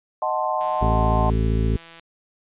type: chord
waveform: sine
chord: D# diminished seventh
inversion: none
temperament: equal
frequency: 622.3 / 740 / 880 / 1046.5 Hz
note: D#5 / F#5 / A5 / C6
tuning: 0 / 0 / 0 / 0 cents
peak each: -26 dBFS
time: 0.22-1.3 s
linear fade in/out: 2 ms
type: click train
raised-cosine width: 0.2 ms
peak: -26 dBFS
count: 231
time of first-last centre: 0.61-1.996 s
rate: 166 Hz
type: harmonic tone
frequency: 55 Hz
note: A1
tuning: in tune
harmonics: 1 / 2 / 3 / 4 / 5 / 7 / 8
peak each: -20 / -23 / -29 / -28 / -32 / -31 / -34 dBFS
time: 0.81-1.77 s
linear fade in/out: 10 ms
effects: resampled to 8000 Hz